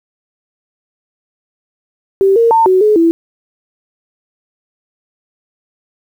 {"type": "tone with pitch steps", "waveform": "sine", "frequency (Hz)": [388.9, 462.4, 901, 373, 424.9, 332.4], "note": ["G4", "A#4", "A5", "F#4", "G#4", "E4"], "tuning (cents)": [-14, -14, 41, 14, 40, 15], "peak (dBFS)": -6, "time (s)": [2.21, 3.11], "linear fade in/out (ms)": 0, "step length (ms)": 150, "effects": ["7-bit"]}